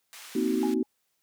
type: band-pass noise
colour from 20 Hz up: pink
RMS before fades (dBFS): -46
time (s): 0.13-0.74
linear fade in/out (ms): 0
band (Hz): 1400 to 16000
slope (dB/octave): 12
type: chord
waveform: sine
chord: C half-diminished seventh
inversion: third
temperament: just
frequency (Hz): 235.5 / 261.6 / 314 / 376.7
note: Bb3 / C4 / Eb4 / Gb4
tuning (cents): +18 / 0 / +16 / +31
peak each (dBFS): -29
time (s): 0.35-0.83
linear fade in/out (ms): 5
type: tone with exponential decay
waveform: sine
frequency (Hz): 832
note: G#5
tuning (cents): +3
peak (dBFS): -30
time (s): 0.63-0.86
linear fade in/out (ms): 1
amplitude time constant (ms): 49
effects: white hiss -75 dBFS RMS until 1.22 s + high-pass 80 Hz 12 dB/octave